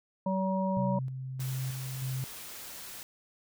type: harmonic tone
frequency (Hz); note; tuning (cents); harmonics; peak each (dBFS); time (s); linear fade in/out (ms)
190; F#3; +46; 1 / 3 / 5; -29 / -33 / -34; 0.26-0.99; 5
type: tone with tremolo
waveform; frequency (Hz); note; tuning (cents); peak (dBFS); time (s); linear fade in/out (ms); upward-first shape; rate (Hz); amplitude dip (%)
sine; 130.81; C3; 0; -31; 0.77-2.24; 0; square; 1.6; 40
type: noise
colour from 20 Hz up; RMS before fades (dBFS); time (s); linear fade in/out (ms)
white; -44; 1.4-3.03; 0
effects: none